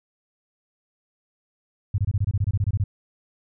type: tone bursts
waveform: sine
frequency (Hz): 99.7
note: G2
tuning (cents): +30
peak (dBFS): -18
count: 14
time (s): 1.94-2.84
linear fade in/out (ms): 5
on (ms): 42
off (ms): 24
effects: none